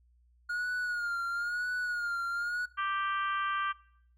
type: tone with vibrato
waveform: triangle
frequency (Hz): 1431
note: F6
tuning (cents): +42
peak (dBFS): -29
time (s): 0.49-2.66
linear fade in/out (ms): 10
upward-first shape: sine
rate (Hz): 1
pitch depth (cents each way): 60
type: harmonic tone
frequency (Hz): 392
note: G4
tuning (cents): 0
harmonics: 3 / 4 / 5 / 6 / 7 / 8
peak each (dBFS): -31 / -35 / -44 / -47 / -47 / -45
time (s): 2.77-3.73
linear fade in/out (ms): 20
effects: noise-tail reverb RT60 0.7 s tail -22 dB re dry + added 60 Hz sine -62 dBFS peak until 4.17 s